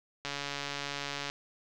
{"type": "click train", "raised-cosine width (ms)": 0.2, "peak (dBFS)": -18, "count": 150, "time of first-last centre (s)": [0.25, 1.299], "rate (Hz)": 142, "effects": ["low-pass 7000 Hz 12 dB/octave", "9-bit"]}